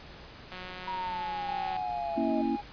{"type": "click train", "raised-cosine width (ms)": 0.3, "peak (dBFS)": -26, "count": 229, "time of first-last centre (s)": [0.52, 1.766], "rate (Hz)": 183}
{"type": "exponential sweep", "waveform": "sine", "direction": "down", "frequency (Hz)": [959, 622.3], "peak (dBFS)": -32, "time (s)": [0.87, 2.42], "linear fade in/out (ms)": 10}
{"type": "tone with pitch glide", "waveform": "triangle", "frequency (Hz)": [840, 822.7], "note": ["G#5", "G#5"], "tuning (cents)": [19, -17], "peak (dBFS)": -33, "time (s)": [1.47, 2.62], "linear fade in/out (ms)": 20, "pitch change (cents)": -36, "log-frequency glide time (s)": [1.61, 2.38]}
{"type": "chord", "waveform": "sine", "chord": "A# diminished", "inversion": "none", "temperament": "equal with one note detuned", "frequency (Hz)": [233.1, 277.2, 330.8], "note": ["A#3", "C#4", "E4"], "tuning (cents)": [0, 0, 6], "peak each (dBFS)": -31, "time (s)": [2.16, 2.57], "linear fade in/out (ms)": 20}
{"effects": ["pink hiss -48 dBFS RMS until 2.72 s", "resampled to 11025 Hz"]}